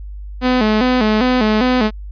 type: tone with vibrato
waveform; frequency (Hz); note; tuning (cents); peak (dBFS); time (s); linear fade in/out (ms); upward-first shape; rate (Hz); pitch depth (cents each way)
sawtooth; 233.1; A#3; 0; -8; 0.41-1.91; 50; square; 2.5; 140
effects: added 50 Hz sine -27 dBFS peak until 2.11 s + resampled to 11025 Hz